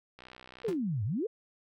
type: click train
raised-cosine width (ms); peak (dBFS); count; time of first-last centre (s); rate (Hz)
0.3; -33; 35; 0.19-0.729; 63.1
type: exponential two-way sweep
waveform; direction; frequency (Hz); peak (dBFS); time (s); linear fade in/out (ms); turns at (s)
sine; down then up; 492.9 to 96 to 492.9; -29; 0.64-1.27; 10; 1.04
type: tone with exponential decay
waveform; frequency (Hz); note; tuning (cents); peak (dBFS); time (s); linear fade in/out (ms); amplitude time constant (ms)
45% pulse; 174.2; F3; -4; -32; 0.68-0.79; 5; 22
effects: none